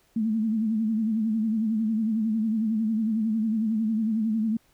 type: tone with vibrato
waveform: sine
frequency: 220 Hz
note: A3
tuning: in tune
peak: -22 dBFS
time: 0.16-4.57 s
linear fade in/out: 5 ms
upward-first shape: sine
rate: 11 Hz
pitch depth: 70 cents each way
effects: pink hiss -64 dBFS RMS until 4.73 s